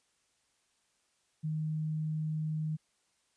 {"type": "tone", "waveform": "sine", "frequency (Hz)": 155.56, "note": "D#3", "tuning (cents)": 0, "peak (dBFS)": -31, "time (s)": [1.43, 2.77], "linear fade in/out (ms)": 20, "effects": ["white hiss -74 dBFS RMS until 3.36 s", "resampled to 22050 Hz"]}